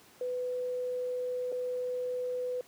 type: tone with dropouts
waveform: sine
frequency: 499 Hz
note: B4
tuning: 18 cents sharp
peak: -31 dBFS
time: 0.21-2.61 s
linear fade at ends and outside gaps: 2 ms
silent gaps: 1.519-1.524 s
effects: pink hiss -58 dBFS RMS until 2.67 s + high-pass 150 Hz 12 dB/octave